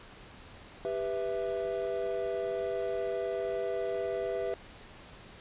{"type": "chord", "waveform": "triangle", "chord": "E minor", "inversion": "first", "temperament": "just", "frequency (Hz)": [395.6, 494.4, 659.3], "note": ["G4", "B4", "E5"], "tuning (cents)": [16, 2, 0], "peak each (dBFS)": [-33, -33, -33], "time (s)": [0.85, 4.54], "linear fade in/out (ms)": 0, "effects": ["pink hiss -51 dBFS RMS until 5.4 s", "resampled to 8000 Hz"]}